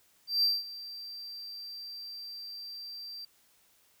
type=tone with ADSR envelope; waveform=triangle; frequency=4699 Hz; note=D8; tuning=in tune; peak=-21 dBFS; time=0.27-3.25 s; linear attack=160 ms; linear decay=200 ms; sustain=-18 dB; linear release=4 ms; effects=white hiss -66 dBFS RMS until 4 s